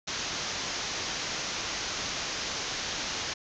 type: low-pass noise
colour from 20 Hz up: white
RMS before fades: -34 dBFS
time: 0.07-3.34 s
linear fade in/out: 10 ms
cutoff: 6700 Hz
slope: 96 dB/octave
effects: none